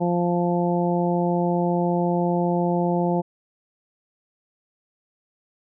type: harmonic tone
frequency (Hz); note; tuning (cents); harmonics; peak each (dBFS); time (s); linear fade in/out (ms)
174.61; F3; 0; 1 / 2 / 3 / 4 / 5; -22 / -25 / -27 / -28 / -29; 0-3.22; 20
effects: none